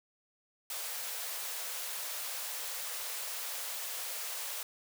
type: high-pass noise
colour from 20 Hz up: white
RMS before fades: -39 dBFS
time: 0.7-4.63 s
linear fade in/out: 2 ms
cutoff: 450 Hz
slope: 96 dB/octave
effects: none